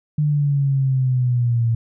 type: exponential sweep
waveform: sine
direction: down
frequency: 151 to 114.1 Hz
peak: -15 dBFS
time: 0.18-1.75 s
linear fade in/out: 5 ms
effects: none